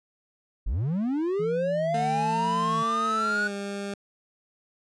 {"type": "linear sweep", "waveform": "triangle", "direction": "up", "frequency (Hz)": [35.04, 1480], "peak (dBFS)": -22, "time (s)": [0.66, 3.48], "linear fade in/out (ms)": 10}
{"type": "tone with vibrato", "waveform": "sine", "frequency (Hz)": 163.1, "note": "E3", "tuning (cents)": -18, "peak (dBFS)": -31, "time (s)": [1.39, 2.83], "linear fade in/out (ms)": 10, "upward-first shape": "sine", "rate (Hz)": 1.1, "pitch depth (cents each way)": 110}
{"type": "tone with pitch glide", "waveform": "20% pulse", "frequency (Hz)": [224.9, 200.4], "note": ["A3", "G3"], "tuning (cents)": [38, 38], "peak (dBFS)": -26, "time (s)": [1.94, 3.94], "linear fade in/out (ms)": 2, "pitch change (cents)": -200, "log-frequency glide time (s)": [3.07, 3.53]}
{"effects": ["resampled to 22050 Hz"]}